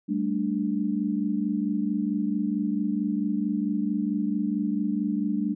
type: chord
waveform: sine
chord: G suspended second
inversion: none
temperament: just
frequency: 196 / 220.5 / 294 Hz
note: G3 / A3 / D4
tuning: 0 / +4 / +2 cents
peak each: -28 dBFS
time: 0.08-5.55 s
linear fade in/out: 20 ms
effects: none